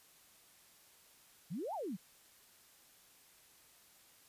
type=exponential two-way sweep; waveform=sine; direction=up then down; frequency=142.3 to 932.3 to 162.9 Hz; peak=-38 dBFS; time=1.5-1.97 s; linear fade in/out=20 ms; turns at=1.74 s; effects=white hiss -64 dBFS RMS until 4.28 s + resampled to 32000 Hz